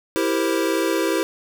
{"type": "chord", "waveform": "square", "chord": "C dominant seventh", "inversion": "first", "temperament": "equal", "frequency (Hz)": [329.6, 392, 466.2, 523.3], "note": ["E4", "G4", "Bb4", "C5"], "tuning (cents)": [0, 0, 0, 0], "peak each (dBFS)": [-23, -25, -28, -27], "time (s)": [0.16, 1.23], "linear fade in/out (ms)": 0, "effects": []}